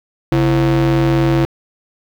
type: ring-modulated tone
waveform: square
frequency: 98 Hz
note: G2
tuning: in tune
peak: -9 dBFS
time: 0.32-1.45 s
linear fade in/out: 0 ms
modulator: 236 Hz
effects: low-pass 4000 Hz 12 dB/octave + 7-bit